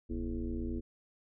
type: tone with frequency modulation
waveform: sine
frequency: 150.9 Hz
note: D3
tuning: 47 cents sharp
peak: -33 dBFS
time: 0.09-0.81 s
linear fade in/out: 20 ms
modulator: 89.4 Hz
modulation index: 2.4
effects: none